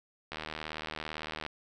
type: click train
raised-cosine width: 0.3 ms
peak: -21 dBFS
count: 90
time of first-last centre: 0.32-1.464 s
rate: 77.8 Hz
effects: none